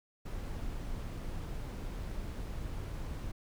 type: noise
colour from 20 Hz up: brown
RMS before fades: -39 dBFS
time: 0.25-3.32 s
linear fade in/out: 10 ms
effects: none